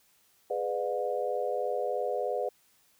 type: chord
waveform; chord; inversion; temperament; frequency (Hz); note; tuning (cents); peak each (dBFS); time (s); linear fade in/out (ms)
sine; G# diminished seventh; none; just; 415.3 / 498.4 / 598 / 717.6; G#4 / B4 / D5 / F5; 0 / +16 / +31 / +47; -35 / -32 / -34 / -35; 0.5-2.49; 5
effects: white hiss -66 dBFS RMS until 2.99 s